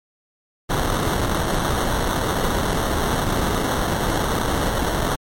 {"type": "noise with sample-and-hold", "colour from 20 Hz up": "pink", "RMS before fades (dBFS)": -21, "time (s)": [0.69, 5.16], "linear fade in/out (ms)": 10, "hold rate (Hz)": 2450, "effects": ["MP3 64 kbps"]}